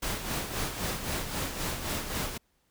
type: noise with tremolo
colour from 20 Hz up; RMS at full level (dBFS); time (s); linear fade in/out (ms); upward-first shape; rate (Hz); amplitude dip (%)
pink; -31; 0.02-2.38; 10; sine; 3.8; 55
effects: pink hiss -72 dBFS RMS until 2.7 s